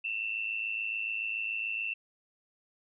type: tone with amplitude modulation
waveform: sine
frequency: 2686 Hz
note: E7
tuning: 32 cents sharp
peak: -28 dBFS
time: 0.04-1.94 s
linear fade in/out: 10 ms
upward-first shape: sine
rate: 107 Hz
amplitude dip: 70%
effects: none